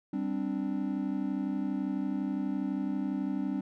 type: chord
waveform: triangle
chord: G suspended fourth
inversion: none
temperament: equal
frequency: 196 / 261.6 / 293.7 Hz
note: G3 / C4 / D4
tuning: 0 / 0 / 0 cents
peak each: -32 dBFS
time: 0.13-3.61 s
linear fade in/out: 5 ms
effects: none